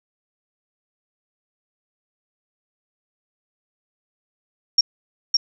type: tone with echo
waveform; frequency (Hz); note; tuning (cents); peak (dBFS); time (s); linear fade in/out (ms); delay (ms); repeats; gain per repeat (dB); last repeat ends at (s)
sine; 5550; F8; -12; -10; 4.78-4.81; 5; 560; 1; -3; 5.37
effects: none

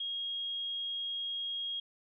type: tone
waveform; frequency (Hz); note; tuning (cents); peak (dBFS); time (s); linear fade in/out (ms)
sine; 3270; G#7; -28; -34; 0-1.8; 5
effects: none

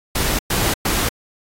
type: noise bursts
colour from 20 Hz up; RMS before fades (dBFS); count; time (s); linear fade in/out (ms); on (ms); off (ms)
pink; -19; 3; 0.15-1.09; 5; 240; 110
effects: AAC 48 kbps

